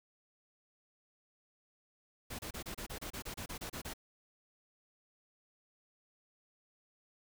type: noise bursts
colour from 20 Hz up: pink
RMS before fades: -43 dBFS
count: 14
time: 2.3-3.937 s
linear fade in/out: 10 ms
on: 90 ms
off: 29 ms
effects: none